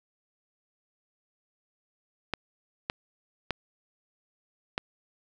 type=clicks; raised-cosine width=0.3 ms; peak=-12 dBFS; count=4; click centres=2.337 / 2.899 / 3.507 / 4.779 s; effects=none